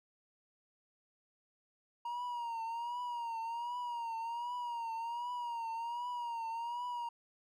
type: tone with vibrato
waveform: triangle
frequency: 942 Hz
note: A#5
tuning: 18 cents sharp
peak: -35 dBFS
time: 2.05-7.09 s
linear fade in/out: 5 ms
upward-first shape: triangle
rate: 1.3 Hz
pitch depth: 79 cents each way
effects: none